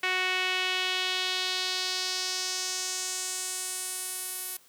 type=tone with band-pass filter sweep; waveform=sawtooth; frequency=370 Hz; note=F#4; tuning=in tune; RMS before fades=-31 dBFS; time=0.03-4.57 s; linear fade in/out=5 ms; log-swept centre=2300 to 12000 Hz; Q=2.1; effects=white hiss -59 dBFS RMS until 4.68 s + high-pass 80 Hz 12 dB/octave